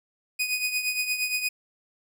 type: tone with tremolo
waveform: sawtooth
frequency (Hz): 2489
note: D#7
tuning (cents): 0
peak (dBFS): -19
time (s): 0.39-1.49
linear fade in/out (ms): 10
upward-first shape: triangle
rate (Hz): 8.6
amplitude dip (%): 70
effects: none